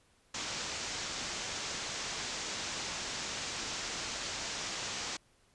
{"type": "low-pass noise", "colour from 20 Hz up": "white", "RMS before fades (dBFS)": -39, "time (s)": [0.34, 5.17], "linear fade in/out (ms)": 5, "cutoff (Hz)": 7200, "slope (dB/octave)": 48, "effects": ["pink hiss -68 dBFS RMS until 5.54 s", "resampled to 24000 Hz"]}